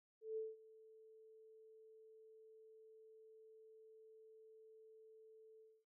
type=tone with ADSR envelope; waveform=sine; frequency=440 Hz; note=A4; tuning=in tune; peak=-40 dBFS; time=0.21-5.85 s; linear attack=160 ms; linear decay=190 ms; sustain=-21 dB; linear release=250 ms; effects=none